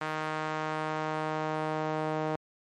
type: tone with band-pass filter sweep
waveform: sawtooth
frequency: 155.56 Hz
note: D#3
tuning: in tune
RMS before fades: -32 dBFS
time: 0.01-2.36 s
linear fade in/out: 5 ms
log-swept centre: 1300 to 670 Hz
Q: 1.1
effects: MP3 64 kbps